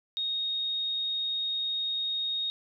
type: tone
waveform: sine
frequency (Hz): 3729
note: A#7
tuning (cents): 0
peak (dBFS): -28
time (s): 0.17-2.5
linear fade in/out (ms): 0
effects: none